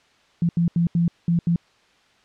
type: tone bursts at uneven times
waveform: sine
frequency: 170 Hz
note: F3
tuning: 46 cents flat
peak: -16 dBFS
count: 6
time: 0.42-0.49 / 0.57-0.68 / 0.76-0.87 / 0.95-1.08 / 1.28-1.39 / 1.47-1.56 s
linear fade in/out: 2 ms
effects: white hiss -58 dBFS RMS until 2.24 s + low-pass 4000 Hz 12 dB/octave